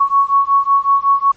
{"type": "beating tone pair", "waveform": "sine", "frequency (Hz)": [1108.7, 1114.1], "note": ["C#6", "C#6"], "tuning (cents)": [0, 8], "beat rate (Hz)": 5.4, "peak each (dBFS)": -13, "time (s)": [0, 1.32], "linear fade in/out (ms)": 10, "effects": ["pink hiss -50 dBFS RMS until 1.36 s", "MP3 32 kbps"]}